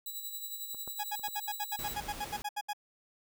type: tone with tremolo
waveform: 5% pulse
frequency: 3931 Hz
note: B7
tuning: 9 cents flat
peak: -29 dBFS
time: 0.06-1.94 s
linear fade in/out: 5 ms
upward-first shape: sine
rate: 11 Hz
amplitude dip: 50%
type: clicks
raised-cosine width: 1 ms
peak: -36 / -31 / -37 / -35 dBFS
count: 4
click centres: 0.746 / 0.877 / 1.195 / 1.284 s
type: tone bursts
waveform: 40% pulse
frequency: 830.6 Hz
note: G#5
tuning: in tune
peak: -32 dBFS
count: 15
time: 0.99-2.733 s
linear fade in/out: 10 ms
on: 49 ms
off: 72 ms
type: noise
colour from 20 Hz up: pink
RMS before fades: -44 dBFS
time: 1.79-2.42 s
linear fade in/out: 0 ms
effects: none